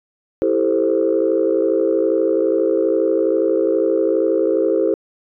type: chord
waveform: sine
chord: A minor seventh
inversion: second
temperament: equal with one note detuned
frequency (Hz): 329.6 / 392 / 444.3 / 523.3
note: E4 / G4 / A4 / C5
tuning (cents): 0 / 0 / +17 / 0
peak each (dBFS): -19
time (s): 0.42-4.94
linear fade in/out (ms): 0
effects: tanh soft clip ceiling -6 dBFS